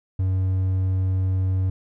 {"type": "tone", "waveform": "triangle", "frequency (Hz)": 93.9, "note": "F#2", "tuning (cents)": 26, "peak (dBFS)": -17, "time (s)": [0.19, 1.7], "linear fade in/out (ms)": 5, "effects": []}